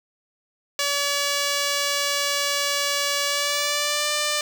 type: tone with pitch glide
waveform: 5% pulse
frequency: 570 to 595.2 Hz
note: C#5 to D5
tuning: +48 to +23 cents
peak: -10 dBFS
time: 0.79-4.41 s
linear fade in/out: 2 ms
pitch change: +75 cents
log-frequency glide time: 3.25-4.12 s
effects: 8-bit